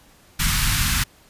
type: band-stop noise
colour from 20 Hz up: pink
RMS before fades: -20 dBFS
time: 0.39-1.04 s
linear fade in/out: 10 ms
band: 190 to 1200 Hz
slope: 24 dB/octave
effects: pink hiss -53 dBFS RMS until 1.29 s + resampled to 32000 Hz